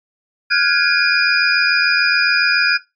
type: tone cluster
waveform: sine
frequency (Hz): 1411 / 1498 / 1657 / 2427 / 4943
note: F6 / F#6 / G#6 / D#7 / D#8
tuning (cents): +17 / +21 / -4 / -44 / -12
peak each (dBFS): -18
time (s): 0.5-2.78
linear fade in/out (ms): 20
effects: noise-tail reverb RT60 0.2 s tail -17 dB re dry + MP3 48 kbps